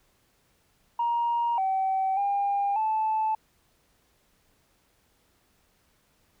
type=tone with pitch steps; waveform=sine; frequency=942 / 766 / 803 / 873 Hz; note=A#5 / G5 / G5 / A5; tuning=+18 / -40 / +41 / -14 cents; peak=-22 dBFS; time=0.99-3.35 s; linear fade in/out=5 ms; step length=590 ms; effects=tanh soft clip ceiling -19 dBFS + pink hiss -67 dBFS RMS until 6.4 s